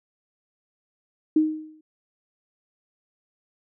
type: tone with exponential decay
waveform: sine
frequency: 311.1 Hz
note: D#4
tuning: in tune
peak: -13 dBFS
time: 1.36-1.81 s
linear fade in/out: 5 ms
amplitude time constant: 97 ms
effects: none